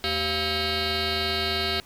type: tone with frequency modulation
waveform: sine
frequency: 2217 Hz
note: C#7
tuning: in tune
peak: -21 dBFS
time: 0.04-1.8 s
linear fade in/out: 0 ms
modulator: 305 Hz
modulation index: 7.4
effects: tanh soft clip ceiling -22 dBFS + pink hiss -52 dBFS RMS until 1.85 s